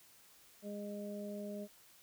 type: harmonic tone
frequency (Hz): 205.2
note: G#3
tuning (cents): -21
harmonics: 1 / 2 / 3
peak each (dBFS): -43 / -48 / -46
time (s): 0.62-1.68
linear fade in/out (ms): 50
effects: white hiss -63 dBFS RMS until 2.02 s